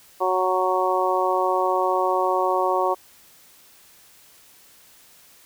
harmonic tone, 185.1 Hz, F#3, 1 cent sharp, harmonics 2 / 3 / 4 / 5 / 6, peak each -25 / -25 / -25 / -25 / -25 dBFS, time 0.2-2.95 s, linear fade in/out 20 ms, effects white hiss -52 dBFS RMS until 5.45 s

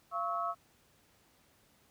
sine tone cluster, 687 / 1108 / 1295 Hz, F5 / C#6 / E6, -29 / -1 / -31 cents, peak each -37 / -36 / -36 dBFS, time 0.11-0.55 s, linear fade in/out 50 ms, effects pink hiss -67 dBFS RMS until 1.9 s + high-pass 60 Hz 12 dB/octave

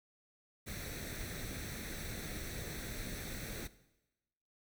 pink noise with comb filter, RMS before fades -43 dBFS, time 0.66-3.68 s, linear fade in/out 20 ms, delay 0.5 ms, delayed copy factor +0.65, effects noise-tail reverb RT60 1.0 s tail -17 dB re dry

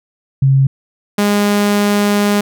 sine / sawtooth tone pair in turn, 135.4 / 205.1 Hz, C#3 / G#3, -40 / -21 cents, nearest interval perfect fifth, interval 719 cents, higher second, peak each -7 dBFS, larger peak neither, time 0.42-0.67 / 1.18-2.41 s, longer second, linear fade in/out 5 ms, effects none

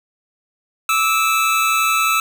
25% pulse tone pair together, 1177.7 / 1309 Hz, D6 / E6, +4 / -13 cents, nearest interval major second, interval 183 cents, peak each -21 / -11 dBFS, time 0.89-2.2 s, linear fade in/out 2 ms, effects none

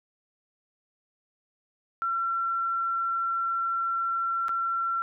sine tone with dropouts, 1357 Hz, E6, 50 cents sharp, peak -25 dBFS, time 2.02-5.02 s, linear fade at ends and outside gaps 0 ms, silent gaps 4.483-4.492 s, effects none

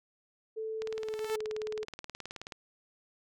sine tone with pitch glide, 440 to 430.2 Hz, A4 to A4, 0 to -39 cents, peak -34 dBFS, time 0.56-1.85 s, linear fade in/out 20 ms, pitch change -39 cents, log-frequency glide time 0.95-1.18 s
click train, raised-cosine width 0.2 ms, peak -24 dBFS, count 33, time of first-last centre 0.82-2.522 s, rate 18.8 Hz
sawtooth tone with exponential growth, 440 Hz, A4, in tune, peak -28 dBFS, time 0.85-1.36 s, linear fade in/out 5 ms, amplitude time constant 110 ms
effects none

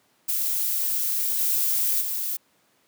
violet noise with level steps, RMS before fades -25 / -23 / -28 dBFS, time 0.28-2.37 s, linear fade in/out 10 ms, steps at 1.38 / 2 s, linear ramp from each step 20 ms, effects pink hiss -64 dBFS RMS until 2.87 s + high-pass 200 Hz 12 dB/octave

